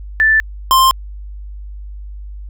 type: tone pair in turn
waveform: sine / square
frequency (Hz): 1761 / 1050.7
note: A6 / C6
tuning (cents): +1 / +7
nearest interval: major sixth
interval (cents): 894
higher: first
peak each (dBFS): -8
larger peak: neither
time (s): 0.2-0.4 / 0.71-0.91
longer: neither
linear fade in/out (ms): 0
effects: added 50 Hz sine -27 dBFS peak until 2.49 s